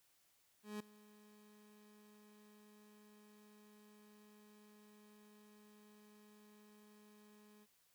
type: tone with ADSR envelope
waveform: 30% pulse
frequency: 210 Hz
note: G#3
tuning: 19 cents sharp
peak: -39 dBFS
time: 0.63-7.67 s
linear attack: 170 ms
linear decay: 6 ms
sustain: -21 dB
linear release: 46 ms
effects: white hiss -75 dBFS RMS until 7.94 s